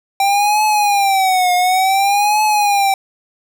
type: tone with vibrato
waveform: square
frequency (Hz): 784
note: G5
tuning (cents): 0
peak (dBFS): -12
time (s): 0.2-2.94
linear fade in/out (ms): 2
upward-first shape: triangle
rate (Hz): 0.56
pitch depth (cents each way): 160
effects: none